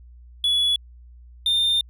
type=tone pair in turn; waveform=triangle; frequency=3400 / 3615 Hz; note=G#7 / A7; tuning=+40 / +46 cents; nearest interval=minor second; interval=106 cents; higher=second; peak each=-16 dBFS; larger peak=neither; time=0.44-0.76 / 1.46-1.81 s; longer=second; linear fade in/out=2 ms; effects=added 60 Hz sine -43 dBFS peak until 1.89 s